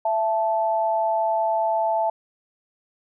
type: tone pair together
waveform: sine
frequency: 666 / 874.8 Hz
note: E5 / A5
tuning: +18 / -10 cents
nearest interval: perfect fourth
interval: 472 cents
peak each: -22 dBFS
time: 0.05-2.1 s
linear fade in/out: 5 ms
effects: none